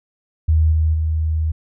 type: tone with level steps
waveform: sine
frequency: 79 Hz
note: D#2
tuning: 27 cents sharp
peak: -11 / -13 / -16 dBFS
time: 0.48-1.52 s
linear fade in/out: 10 ms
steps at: 0.71 / 0.93 s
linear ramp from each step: 20 ms
effects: none